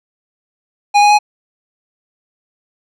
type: tone with pitch steps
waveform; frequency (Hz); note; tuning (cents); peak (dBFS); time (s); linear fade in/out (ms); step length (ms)
square; 821 / 828.1 / 835.4; G#5 / G#5 / G#5; -20 / -5 / +10; -7; 0.94-1.189; 20; 83
effects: low-pass 6000 Hz 12 dB/octave